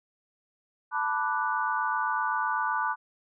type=chord; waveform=sine; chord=B minor seventh; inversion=third; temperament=equal; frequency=880 / 987.8 / 1174.7 / 1480 Hz; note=A5 / B5 / D6 / F#6; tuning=0 / 0 / 0 / 0 cents; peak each=-31 dBFS; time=0.91-2.96 s; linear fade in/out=50 ms; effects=none